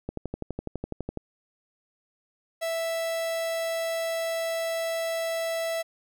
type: click train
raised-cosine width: 2 ms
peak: -18 dBFS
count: 14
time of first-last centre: 0.09-1.173 s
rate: 12 Hz
type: tone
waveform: 45% pulse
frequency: 659.3 Hz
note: E5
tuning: in tune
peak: -27 dBFS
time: 2.61-5.83 s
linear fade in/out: 20 ms
effects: none